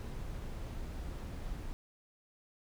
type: noise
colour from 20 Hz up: brown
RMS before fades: -41 dBFS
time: 0-1.73 s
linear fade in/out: 0 ms
effects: none